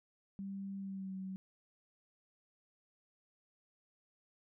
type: tone with pitch glide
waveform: sine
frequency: 196 to 189.65 Hz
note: G3 to F#3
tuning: 0 to +43 cents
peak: -40 dBFS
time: 0.39-1.36 s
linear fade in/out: 0 ms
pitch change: -57 cents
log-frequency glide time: 0.78-1.15 s
effects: none